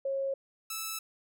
sine / 5% pulse tone pair in turn, 544 / 1311.9 Hz, C#5 / E6, -33 / -9 cents, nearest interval octave + minor third, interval 1524 cents, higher second, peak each -29 / -23 dBFS, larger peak second, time 0.05-0.34 / 0.7-0.99 s, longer neither, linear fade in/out 5 ms, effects none

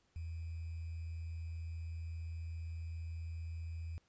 sine tone with sample-and-hold, 82.5 Hz, E2, 2 cents sharp, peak -40 dBFS, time 0.16-3.98 s, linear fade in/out 0 ms, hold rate 2450 Hz, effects pink hiss -75 dBFS RMS until 4.08 s + resampled to 16000 Hz

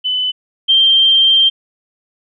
sine tone pair in turn, 3011 / 3158 Hz, F#7 / G7, +30 / +12 cents, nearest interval minor second, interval 82 cents, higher second, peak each -14 / -7 dBFS, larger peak second, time 0.04-0.32 / 0.68-1.5 s, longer second, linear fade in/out 20 ms, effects none

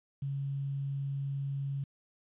sine tone with quantisation, 138.59 Hz, C#3, in tune, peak -32 dBFS, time 0.22-1.84 s, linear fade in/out 5 ms, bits 10, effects resampled to 8000 Hz

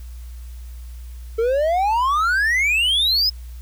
triangle exponential sweep, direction up, 440 to 5200 Hz, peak -14 dBFS, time 1.38-3.3 s, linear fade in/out 10 ms, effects added 60 Hz sine -32 dBFS peak until 3.61 s + white hiss -52 dBFS RMS until 3.61 s

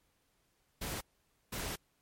pink noise bursts at uneven times, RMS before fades -39 dBFS, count 2, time 0.81-1.01 / 1.52-1.76 s, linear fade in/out 10 ms, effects pink hiss -75 dBFS RMS until 2.01 s + MP3 64 kbps

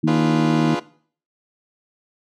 harmonic tone, 78.5 Hz, D#2, 16 cents sharp, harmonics 2 / 3 / 4, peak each -20 / -20 / -20 dBFS, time 0.03-0.75 s, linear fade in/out 10 ms
20% pulse chord, D diminished seventh, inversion none, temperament equal, 293.7 / 349.2 / 415.3 / 493.9 Hz, D4 / F4 / Ab4 / Cb5, 0 / 0 / 0 / 0 cents, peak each -25 / -20 / -26 / -24 dBFS, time 0.07-0.8 s, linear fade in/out 10 ms
effects noise-tail reverb RT60 0.5 s tail -19 dB re dry + low-pass 5000 Hz 12 dB/octave

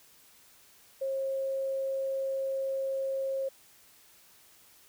sine tone, 538 Hz, C5, 48 cents sharp, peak -29 dBFS, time 1.01-3.49 s, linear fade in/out 10 ms, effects white hiss -59 dBFS RMS until 4.88 s

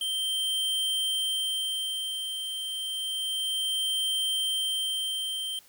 square tone with tremolo, 3136 Hz, G7, in tune, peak -26 dBFS, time 0.01-5.59 s, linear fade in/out 2 ms, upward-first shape sine, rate 0.3 Hz, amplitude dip 50%, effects white hiss -57 dBFS RMS until 5.68 s

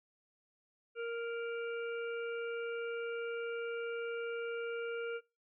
harmonic tone, 466.2 Hz, A#4, in tune, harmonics 1 / 3 / 5 / 6, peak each -37 / -44 / -50 / -53 dBFS, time 0.95-5.21 s, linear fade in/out 50 ms, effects noise-tail reverb RT60 0.3 s tail -26 dB re dry

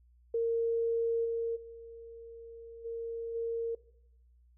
sine tone with level steps, 460.8 Hz, A#4, 20 cents flat, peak -27 / -30 / -45 / -35 / -31 dBFS, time 0.34-3.75 s, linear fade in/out 5 ms, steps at 1.24 / 1.55 / 2.84 / 3.34 s, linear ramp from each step 20 ms, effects noise-tail reverb RT60 0.8 s tail -19 dB re dry + added 60 Hz sine -60 dBFS peak until 4.57 s

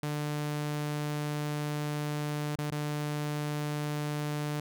sawtooth tone with dropouts, 148.6 Hz, D3, 21 cents sharp, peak -27 dBFS, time 0.03-4.6 s, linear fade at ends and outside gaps 2 ms, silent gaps 2.557-2.586 / 2.705-2.719 s, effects none

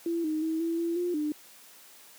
sine tone with pitch steps, 336.8 / 310.7 / 320.8 / 332.4 / 337 / 352.5 / 300.5 Hz, E4 / D#4 / E4 / E4 / E4 / F4 / D4, +37 / -2 / -47 / +15 / +38 / +16 / +40 cents, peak -26 dBFS, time 0.06-1.32 s, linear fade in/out 2 ms, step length 180 ms, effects white hiss -53 dBFS RMS until 2.18 s + high-pass 200 Hz 12 dB/octave

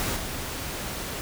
pink noise with level steps, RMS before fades -28 / -33 dBFS, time 0-1.21 s, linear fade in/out 0 ms, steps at 0.16 s, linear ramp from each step 5 ms, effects none

